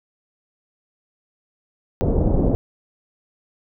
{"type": "low-pass noise", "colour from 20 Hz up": "pink", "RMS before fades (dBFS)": -18, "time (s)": [2.01, 2.55], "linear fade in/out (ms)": 0, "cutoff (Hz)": 570, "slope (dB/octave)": 24, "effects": []}